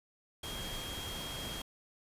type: tone in noise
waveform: sine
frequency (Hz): 3248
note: G#7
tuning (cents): -39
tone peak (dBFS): -43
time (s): 0.43-1.62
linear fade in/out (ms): 5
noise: pink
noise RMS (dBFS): -42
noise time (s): 0.43-1.62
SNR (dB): -4
effects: resampled to 32000 Hz